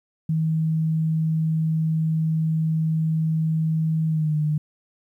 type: tone with pitch glide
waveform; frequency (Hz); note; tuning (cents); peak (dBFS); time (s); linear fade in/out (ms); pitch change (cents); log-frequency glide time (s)
sine; 159.4 to 151.85; D#3 to D#3; +42 to -42; -19; 0.29-4.58; 5; -84; 4.08-4.36
effects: 10-bit